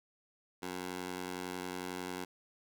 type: tone with high-pass filter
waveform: 15% pulse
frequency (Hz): 91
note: F#2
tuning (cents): -28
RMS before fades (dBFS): -41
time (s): 0.62-2.25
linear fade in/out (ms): 10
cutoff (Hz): 300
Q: 0.67
effects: none